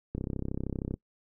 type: click train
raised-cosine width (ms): 3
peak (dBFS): -20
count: 27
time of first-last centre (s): 0.15-0.94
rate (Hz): 32.9
effects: noise-tail reverb RT60 0.1 s tail -23 dB re dry